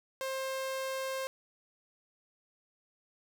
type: tone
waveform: sawtooth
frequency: 530 Hz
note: C5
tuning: 22 cents sharp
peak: -30 dBFS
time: 0.21-1.27 s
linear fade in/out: 0 ms
effects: none